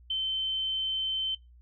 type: tone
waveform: sine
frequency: 3085 Hz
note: G7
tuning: 28 cents flat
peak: -27 dBFS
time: 0.1-1.35 s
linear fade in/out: 5 ms
effects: noise-tail reverb RT60 0.2 s tail -22 dB re dry + added 60 Hz sine -52 dBFS peak until 1.61 s

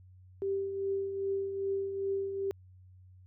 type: tone with tremolo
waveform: sine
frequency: 392 Hz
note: G4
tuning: in tune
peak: -28 dBFS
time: 0.42-2.51 s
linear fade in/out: 0 ms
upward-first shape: triangle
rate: 2.5 Hz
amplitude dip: 55%
effects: added 92 Hz sine -53 dBFS peak until 3.26 s

